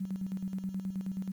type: tone with tremolo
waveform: sine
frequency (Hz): 190.2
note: F#3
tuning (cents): +48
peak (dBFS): -31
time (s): 0-1.32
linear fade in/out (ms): 10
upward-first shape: square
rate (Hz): 9.4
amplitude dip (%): 60
effects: 10-bit